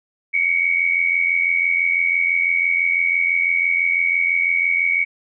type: tone pair together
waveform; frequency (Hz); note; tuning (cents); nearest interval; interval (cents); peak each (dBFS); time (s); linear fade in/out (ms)
sine; 2182 / 2268; C#7 / C#7; -28 / +39; minor second; 67; -20 / -17; 0.33-5.05; 20
effects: none